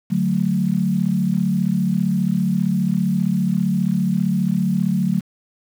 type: chord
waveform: sine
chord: D major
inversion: none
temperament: equal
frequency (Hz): 146.83 / 185 / 220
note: D3 / F#3 / A3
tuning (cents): 0 / 0 / 0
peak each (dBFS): -24 / -18 / -22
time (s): 0.1-5.21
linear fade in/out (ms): 20
effects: 7-bit